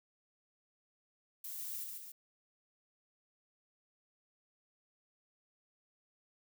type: noise with echo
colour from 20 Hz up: violet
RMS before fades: -44 dBFS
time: 1.44-1.84 s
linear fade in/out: 5 ms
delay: 140 ms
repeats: 2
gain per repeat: -3 dB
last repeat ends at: 2.12 s
effects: none